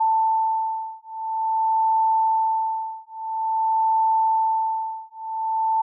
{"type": "beating tone pair", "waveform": "sine", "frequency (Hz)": [887, 887.49], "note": ["A5", "A5"], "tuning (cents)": [14, 15], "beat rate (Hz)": 0.49, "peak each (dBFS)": [-22, -22], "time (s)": [0, 5.82], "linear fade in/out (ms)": 10, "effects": []}